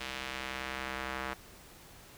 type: tone with band-pass filter sweep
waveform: square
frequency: 65.41 Hz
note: C2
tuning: in tune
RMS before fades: -39 dBFS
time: 0-1.34 s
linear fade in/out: 10 ms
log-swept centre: 2900 to 1500 Hz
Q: 1.1
effects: pink hiss -54 dBFS RMS until 2.17 s